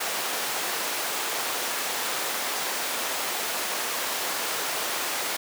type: high-pass noise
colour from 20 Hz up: pink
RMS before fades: -29 dBFS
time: 0-5.37 s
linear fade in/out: 10 ms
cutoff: 550 Hz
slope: 12 dB/octave
effects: none